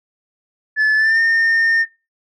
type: tone with pitch glide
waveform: sine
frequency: 1731 to 1820.2 Hz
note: A6 to A#6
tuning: -29 to -42 cents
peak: -9 dBFS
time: 0.76-1.86 s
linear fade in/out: 50 ms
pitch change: +87 cents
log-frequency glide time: 0.96-1.19 s
effects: noise-tail reverb RT60 0.3 s tail -22 dB re dry + tanh soft clip ceiling -11 dBFS